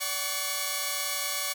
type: tone cluster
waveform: 5% pulse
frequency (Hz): 579 / 754 / 1127 / 2158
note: D5 / F#5 / C#6 / C#7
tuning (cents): -25 / +32 / +28 / -47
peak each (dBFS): -24 / -27 / -20 / -24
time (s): 0-1.54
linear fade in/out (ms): 20
effects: none